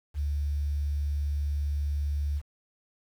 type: tone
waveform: sine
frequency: 72.5 Hz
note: D2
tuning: 22 cents flat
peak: -26 dBFS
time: 0.14-2.42 s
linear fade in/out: 50 ms
effects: 9-bit